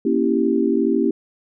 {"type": "chord", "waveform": "sine", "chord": "A# diminished seventh", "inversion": "none", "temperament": "equal with one note detuned", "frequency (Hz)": [235.9, 277.2, 329.6, 392], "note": ["A#3", "C#4", "E4", "G4"], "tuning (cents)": [21, 0, 0, 0], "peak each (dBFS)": -21, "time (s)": [0.05, 1.11], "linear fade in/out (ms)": 5, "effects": []}